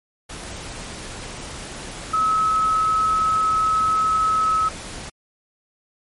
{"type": "tone in noise", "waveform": "sine", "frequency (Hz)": 1288, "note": "E6", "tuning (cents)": -41, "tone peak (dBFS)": -16, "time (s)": [2.13, 4.69], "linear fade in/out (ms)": 10, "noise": "pink", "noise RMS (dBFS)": -34, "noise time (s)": [0.29, 5.1], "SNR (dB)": 15, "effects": ["MP3 48 kbps"]}